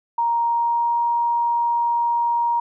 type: tone with pitch glide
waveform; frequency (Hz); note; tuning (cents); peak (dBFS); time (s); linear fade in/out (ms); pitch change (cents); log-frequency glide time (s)
sine; 936 to 942.5; A#5 to A#5; +7 to +19; -17; 0.18-2.6; 5; +12; 0.43-1.03
effects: none